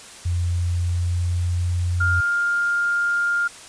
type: tone with pitch glide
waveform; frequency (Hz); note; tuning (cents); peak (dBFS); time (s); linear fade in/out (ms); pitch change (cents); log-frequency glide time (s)
sine; 87.31 to 88.43; F2 to F2; 0 to +22; -19; 0.25-2.21; 10; +22; 0.57-2.06
type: tone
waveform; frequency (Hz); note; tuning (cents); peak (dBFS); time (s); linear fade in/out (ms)
sine; 1405; F6; +10; -18; 2-3.48; 10
effects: white hiss -41 dBFS RMS until 3.68 s + resampled to 22050 Hz